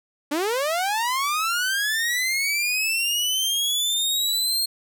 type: linear sweep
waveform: sawtooth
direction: up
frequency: 277.2 to 4248 Hz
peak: -18 dBFS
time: 0.31-4.66 s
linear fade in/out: 10 ms
effects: none